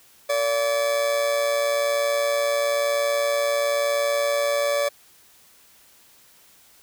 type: tone with amplitude modulation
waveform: 40% pulse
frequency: 575 Hz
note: D5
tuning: 37 cents flat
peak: -17 dBFS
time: 0.29-4.89 s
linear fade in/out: 10 ms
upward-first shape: sine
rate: 121 Hz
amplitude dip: 50%
effects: white hiss -54 dBFS RMS until 6.82 s